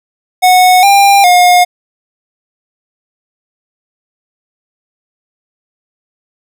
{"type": "tone with pitch steps", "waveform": "square", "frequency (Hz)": [734, 798, 716], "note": ["F#5", "G5", "F5"], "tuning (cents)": [-14, 31, 43], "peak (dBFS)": -4, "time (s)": [0.42, 1.65], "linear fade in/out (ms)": 20, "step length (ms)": 410, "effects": []}